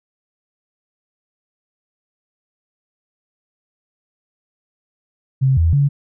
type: tone with pitch steps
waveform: sine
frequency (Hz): 133 / 82.5 / 141.7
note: C3 / E2 / C#3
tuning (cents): +29 / +2 / +38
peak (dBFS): -11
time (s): 5.41-5.89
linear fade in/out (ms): 20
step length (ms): 160
effects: none